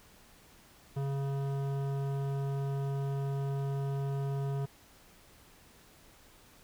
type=tone with hard clipping; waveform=sine; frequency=138.3 Hz; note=C#3; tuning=4 cents flat; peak=-33 dBFS; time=0.96-4.66 s; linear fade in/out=10 ms; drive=14 dB; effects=pink hiss -59 dBFS RMS until 6.63 s